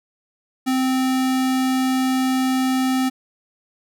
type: tone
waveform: square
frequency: 260 Hz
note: C4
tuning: 11 cents flat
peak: -18 dBFS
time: 0.66-3.1 s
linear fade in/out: 20 ms
effects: none